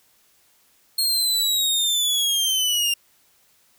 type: linear sweep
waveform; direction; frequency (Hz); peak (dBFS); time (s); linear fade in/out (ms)
sawtooth; down; 4272 to 2782; -16; 0.98-2.94; 5
effects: white hiss -60 dBFS RMS until 3.78 s